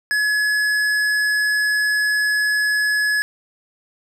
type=tone with hard clipping; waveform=sine; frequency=1697 Hz; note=G#6; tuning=37 cents sharp; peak=-18 dBFS; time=0.11-3.22 s; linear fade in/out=0 ms; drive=11 dB; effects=none